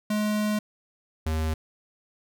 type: tone pair in turn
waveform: square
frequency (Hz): 211.1 / 79.07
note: G#3 / D#2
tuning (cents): +29 / +28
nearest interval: octave + perfect fourth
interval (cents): 1701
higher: first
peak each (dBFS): -24 / -25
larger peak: first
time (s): 0.1-0.59 / 1.26-1.54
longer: first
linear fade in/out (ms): 5
effects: none